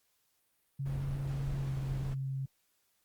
sine tone with pitch glide, 137.6 to 134.46 Hz, C#3 to C3, -12 to +48 cents, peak -33 dBFS, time 0.79-2.46 s, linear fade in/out 10 ms, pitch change -40 cents, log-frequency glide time 1.57-1.75 s
brown noise, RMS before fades -41 dBFS, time 0.85-2.15 s, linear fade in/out 20 ms
effects white hiss -75 dBFS RMS until 3.04 s + Opus 48 kbps

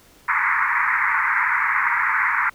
white band-pass noise, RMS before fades -20 dBFS, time 0.28-2.5 s, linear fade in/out 10 ms, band 900 to 2200 Hz, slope 96 dB/octave, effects pink hiss -52 dBFS RMS until 2.54 s

